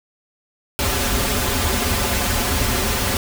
pink noise with comb filter, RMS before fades -20 dBFS, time 0.79-3.17 s, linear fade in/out 0 ms, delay 6.3 ms, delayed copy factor -0.85, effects none

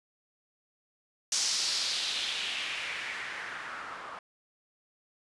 blue noise with low-pass filter sweep, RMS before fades -34 dBFS, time 1.32-4.19 s, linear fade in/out 2 ms, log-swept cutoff 6000 to 1100 Hz, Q 2.5, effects resampled to 24000 Hz

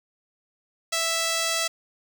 5% pulse tone, 659.3 Hz, E5, in tune, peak -12 dBFS, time 0.92-1.68 s, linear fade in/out 10 ms, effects none

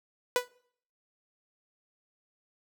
sawtooth tone with exponential decay, 493.9 Hz, B4, in tune, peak -16 dBFS, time 0.36-0.48 s, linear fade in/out 1 ms, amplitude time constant 25 ms, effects noise-tail reverb RT60 0.6 s tail -24 dB re dry

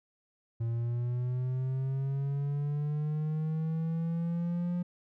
triangle linear sweep, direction up, 114.6 to 177.2 Hz, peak -27 dBFS, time 0.6-4.83 s, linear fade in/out 10 ms, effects none

